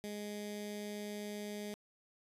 15% pulse tone with notch filter, 207.7 Hz, G#3, in tune, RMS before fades -43 dBFS, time 0.04-1.74 s, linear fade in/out 0 ms, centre 1100 Hz, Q 0.7, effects resampled to 32000 Hz

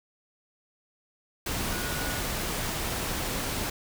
sine tone in noise, 1459 Hz, F#6, 25 cents flat, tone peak -38 dBFS, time 1.72-2.2 s, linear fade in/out 5 ms, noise pink, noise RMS -31 dBFS, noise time 1.46-3.7 s, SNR -10 dB, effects none

